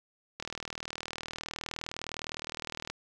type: click train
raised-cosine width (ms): 0.2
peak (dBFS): -19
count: 100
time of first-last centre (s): 0.4-2.9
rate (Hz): 39.6
effects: none